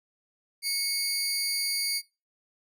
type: tone pair together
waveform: 25% pulse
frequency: 2200 / 4739 Hz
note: C#7 / D8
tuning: -14 / +15 cents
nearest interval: octave + minor second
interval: 1329 cents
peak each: -28 / -24 dBFS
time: 0.62-2.02 s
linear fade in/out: 50 ms
effects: noise-tail reverb RT60 0.3 s tail -25 dB re dry